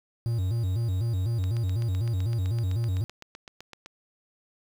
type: tone with vibrato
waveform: triangle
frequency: 103.83 Hz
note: G#2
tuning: in tune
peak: -22 dBFS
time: 0.26-3.04 s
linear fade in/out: 0 ms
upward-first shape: square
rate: 4 Hz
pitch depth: 200 cents each way
type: click train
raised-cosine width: 0.2 ms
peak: -25 dBFS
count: 20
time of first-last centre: 1.44-3.86 s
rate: 7.85 Hz
effects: 8-bit